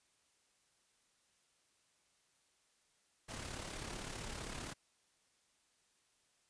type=noise with amplitude modulation; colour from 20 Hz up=pink; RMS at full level=-43 dBFS; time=3.28-4.74 s; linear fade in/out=20 ms; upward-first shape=sine; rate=35.5 Hz; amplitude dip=50%; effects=white hiss -75 dBFS RMS until 6.49 s + resampled to 22050 Hz